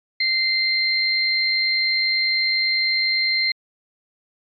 sine tone pair together, 2082 / 4166 Hz, C7 / C8, -9 / -8 cents, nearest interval octave, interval 1201 cents, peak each -20 dBFS, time 0.2-3.52 s, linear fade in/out 5 ms, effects MP3 64 kbps

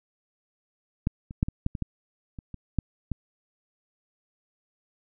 clicks, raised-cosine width 5 ms, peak -11 / -26 / -9 / -18 / -12 / -20 / -15 / -26 / -25 / -11 / -16 dBFS, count 11, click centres 1.071 / 1.309 / 1.429 / 1.485 / 1.664 / 1.752 / 1.823 / 2.388 / 2.543 / 2.787 / 3.117 s, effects none

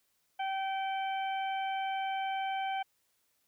harmonic tone, 773 Hz, G5, 24 cents flat, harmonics 1 / 2 / 3 / 4, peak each -32 / -43 / -43 / -45 dBFS, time 0.39-2.83 s, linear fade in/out 10 ms, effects white hiss -75 dBFS RMS until 3.47 s

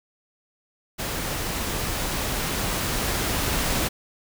pink noise with level ramp, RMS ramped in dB -29 to -24 dBFS, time 0.98-3.89 s, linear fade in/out 20 ms, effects none

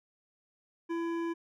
triangle tone with hard clipping, 335.2 Hz, E4, 29 cents sharp, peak -33 dBFS, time 0.89-1.34 s, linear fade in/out 20 ms, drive 16 dB, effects none

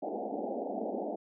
white band-pass noise, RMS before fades -36 dBFS, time 0.02-1.16 s, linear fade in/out 10 ms, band 200 to 800 Hz, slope 96 dB/octave, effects none

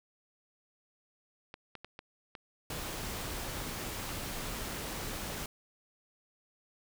clicks, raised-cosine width 0.3 ms, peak -28 dBFS, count 8, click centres 1.541 / 1.753 / 1.846 / 1.991 / 2.352 / 2.724 / 3.569 / 4.092 s
pink noise, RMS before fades -39 dBFS, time 2.7-5.46 s, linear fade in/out 2 ms
effects none

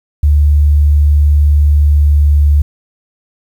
sine tone with pitch glide, 73.42 to 72.95 Hz, D2 to D2, 0 to -11 cents, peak -5 dBFS, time 0.23-2.62 s, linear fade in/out 5 ms, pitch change -11 cents, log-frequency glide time 1.88-2.5 s, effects 7-bit

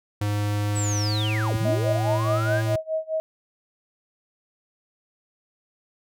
square tone with pitch glide, 103.6 to 111.04 Hz, G#2 to A2, -4 to +16 cents, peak -23 dBFS, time 0.21-2.76 s, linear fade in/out 5 ms, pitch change +120 cents, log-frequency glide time 0.96-1.6 s
sine linear two-way sweep, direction down then up, 8110 to 70 to 1659 Hz, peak -28 dBFS, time 0.75-2.62 s, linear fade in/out 20 ms, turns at 1.56 s
sine tone with tremolo, 635 Hz, D#5, 35 cents sharp, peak -21 dBFS, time 1.65-3.2 s, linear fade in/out 0 ms, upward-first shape sine, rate 4.8 Hz, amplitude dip 95%
effects none

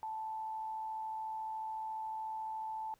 sine tone with amplitude modulation, 877 Hz, A5, 6 cents flat, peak -36 dBFS, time 0.03-2.94 s, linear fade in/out 0 ms, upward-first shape sine, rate 114 Hz, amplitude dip 35%, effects pink hiss -71 dBFS RMS until 2.99 s

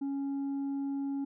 sine tone with tanh clipping, 277.2 Hz, C#4, in tune, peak -32 dBFS, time 0.01-1.25 s, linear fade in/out 10 ms, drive 3 dB, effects none

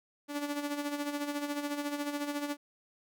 sawtooth tone with tremolo, 289.9 Hz, D4, 22 cents flat, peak -27 dBFS, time 0.28-2.57 s, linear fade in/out 50 ms, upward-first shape sine, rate 14 Hz, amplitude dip 60%, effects none

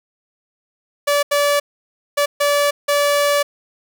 sawtooth tone bursts at uneven times, 577 Hz, D5, 31 cents flat, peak -10 dBFS, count 5, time 1.07-1.23 / 1.31-1.6 / 2.17-2.26 / 2.4-2.71 / 2.88-3.43 s, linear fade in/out 10 ms, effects 8-bit

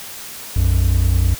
triangle tone pair together, 60.2 / 90.2 Hz, B1 / F#2, -44 / -44 cents, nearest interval perfect fifth, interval 700 cents, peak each -13 dBFS, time 0.56-1.35 s, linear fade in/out 5 ms, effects white hiss -33 dBFS RMS until 1.39 s

